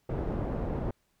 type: low-pass noise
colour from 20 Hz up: pink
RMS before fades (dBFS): -32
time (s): 0.09-0.91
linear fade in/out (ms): 5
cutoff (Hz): 610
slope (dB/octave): 12
effects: pink hiss -73 dBFS RMS until 1.2 s

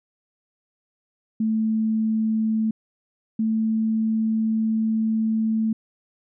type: tone pair in turn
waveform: sine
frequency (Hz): 220 / 221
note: A3 / A3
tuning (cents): 0 / +8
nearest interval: unison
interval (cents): 8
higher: second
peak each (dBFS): -19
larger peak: neither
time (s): 1.4-2.71 / 3.39-5.73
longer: second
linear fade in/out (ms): 5
effects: none

